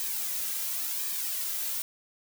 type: noise with flanger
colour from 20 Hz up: blue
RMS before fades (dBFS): -32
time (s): 0-1.82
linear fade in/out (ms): 0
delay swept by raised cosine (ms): 1.4 to 2.8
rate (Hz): 0.94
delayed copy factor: -0.7
effects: none